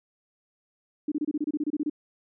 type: tone bursts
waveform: sine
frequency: 299.3 Hz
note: D4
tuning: 33 cents sharp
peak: -24 dBFS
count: 13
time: 1.08-1.898 s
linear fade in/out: 5 ms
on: 38 ms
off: 27 ms
effects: none